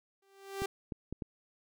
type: tone with exponential growth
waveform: sawtooth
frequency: 392 Hz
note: G4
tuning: in tune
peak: -27 dBFS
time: 0.22-0.66 s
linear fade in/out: 5 ms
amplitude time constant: 94 ms
type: clicks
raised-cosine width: 3 ms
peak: -25 dBFS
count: 4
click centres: 0.62 / 0.922 / 1.126 / 1.222 s
effects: none